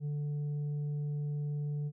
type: tone with tanh clipping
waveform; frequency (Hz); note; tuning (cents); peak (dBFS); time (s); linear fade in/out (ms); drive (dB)
triangle; 146.83; D3; 0; -33; 0-1.92; 50; 8
effects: none